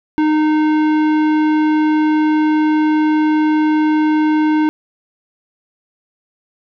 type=tone with tanh clipping; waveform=sine; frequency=307.5 Hz; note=D#4; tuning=20 cents flat; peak=-13 dBFS; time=0.18-4.69 s; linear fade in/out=0 ms; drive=15 dB; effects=none